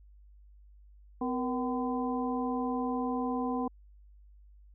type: harmonic tone with a mistuned harmonic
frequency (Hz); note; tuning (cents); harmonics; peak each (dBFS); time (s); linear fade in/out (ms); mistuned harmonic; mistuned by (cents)
254.1; B3; +49; 1 / 2 / 3 / 4; -31 / -37 / -37 / -38; 1.21-3.68; 5; 2; -120
effects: added 50 Hz sine -53 dBFS peak until 4.74 s